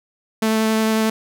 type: tone with vibrato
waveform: sawtooth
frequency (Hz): 220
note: A3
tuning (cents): 0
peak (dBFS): -12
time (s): 0.42-1.1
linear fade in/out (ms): 5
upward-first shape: triangle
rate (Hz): 11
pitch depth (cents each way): 10
effects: none